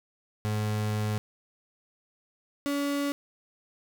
35% pulse tone pair in turn, 106.4 / 284.1 Hz, G#2 / C#4, +42 / +43 cents, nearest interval octave + perfect fourth, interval 1701 cents, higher second, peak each -25 dBFS, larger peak neither, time 0.45-1.18 / 2.66-3.12 s, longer first, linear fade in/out 0 ms, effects none

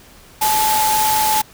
sine tone in noise, 863 Hz, A5, 34 cents flat, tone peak -15 dBFS, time 0.41-1.42 s, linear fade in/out 10 ms, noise white, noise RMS -20 dBFS, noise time 0.41-1.42 s, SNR +2 dB, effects pink hiss -45 dBFS RMS until 1.53 s

